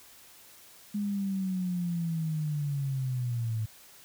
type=linear sweep; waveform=sine; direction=down; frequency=207.7 to 107.9 Hz; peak=-28 dBFS; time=0.94-3.66 s; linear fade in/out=10 ms; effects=white hiss -54 dBFS RMS until 4.04 s